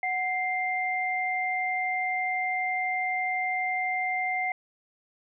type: tone pair together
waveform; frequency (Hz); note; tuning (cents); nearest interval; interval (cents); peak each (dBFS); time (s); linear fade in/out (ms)
sine; 741 / 2096; F#5 / C7; +2 / +2; octave + tritone; 1800; -29 / -28; 0.03-4.52; 2
effects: none